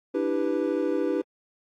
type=chord; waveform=triangle; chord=E minor seventh; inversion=third; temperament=equal with one note detuned; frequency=293.7 / 326.8 / 392 / 493.9 Hz; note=D4 / E4 / G4 / B4; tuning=0 / -15 / 0 / 0 cents; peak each=-27 dBFS; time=0.14-1.22 s; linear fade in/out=10 ms; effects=AAC 48 kbps